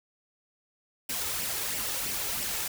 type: noise with flanger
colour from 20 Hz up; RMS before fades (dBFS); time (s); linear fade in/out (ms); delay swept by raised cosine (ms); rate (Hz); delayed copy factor
white; -32; 1.09-2.68; 5; 0.37 to 2.37; 3; +0.5
effects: none